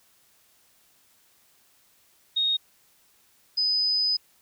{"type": "tone pair in turn", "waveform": "sine", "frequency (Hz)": [3729, 5006], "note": ["A#7", "D#8"], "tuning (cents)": [0, 10], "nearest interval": "perfect fourth", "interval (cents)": 510, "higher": "second", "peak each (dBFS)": -21, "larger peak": "neither", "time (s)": [[2.36, 2.57], [3.57, 4.17]], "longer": "second", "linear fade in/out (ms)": 10, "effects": ["white hiss -62 dBFS RMS until 4.41 s"]}